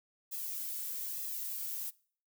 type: noise with flanger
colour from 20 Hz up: violet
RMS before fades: -39 dBFS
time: 0.31-1.91 s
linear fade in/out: 20 ms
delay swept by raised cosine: 1.3 to 2.5 ms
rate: 1.1 Hz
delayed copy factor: -0.75
effects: noise-tail reverb RT60 0.5 s tail -23 dB re dry